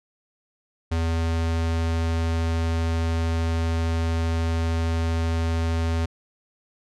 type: tone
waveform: square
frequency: 82.41 Hz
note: E2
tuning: in tune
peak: -22 dBFS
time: 0.91-6.06 s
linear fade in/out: 10 ms
effects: low-pass 7000 Hz 12 dB/octave